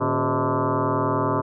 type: tone with frequency modulation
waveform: sine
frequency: 370 Hz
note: F#4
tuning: in tune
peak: -19 dBFS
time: 0-1.42 s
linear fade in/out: 20 ms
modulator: 130 Hz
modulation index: 6.5
effects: none